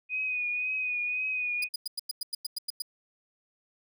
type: tone with vibrato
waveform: sine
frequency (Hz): 2489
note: D#7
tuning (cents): 0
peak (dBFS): -28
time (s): 0.09-1.69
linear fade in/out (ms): 50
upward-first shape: triangle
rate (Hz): 1.9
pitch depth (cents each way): 40
type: tone bursts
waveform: sawtooth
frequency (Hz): 4924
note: D#8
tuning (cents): -19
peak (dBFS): -27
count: 11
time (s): 1.62-2.821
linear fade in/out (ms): 5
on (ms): 21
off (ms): 97
effects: none